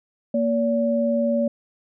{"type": "tone pair together", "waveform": "sine", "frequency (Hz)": [233.1, 572.3], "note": ["A#3", "D5"], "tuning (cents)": [0, -45], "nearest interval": "octave + major third", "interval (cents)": 1555, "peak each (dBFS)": -21, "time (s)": [0.34, 1.48], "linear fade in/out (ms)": 5, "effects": []}